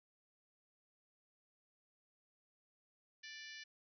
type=harmonic tone; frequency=587.3 Hz; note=D5; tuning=in tune; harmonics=3 / 4 / 5 / 6 / 7 / 8 / 9 / 10; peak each=-53 / -56 / -58 / -61 / -59 / -60 / -60 / -62 dBFS; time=3.23-3.64 s; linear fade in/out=10 ms; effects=none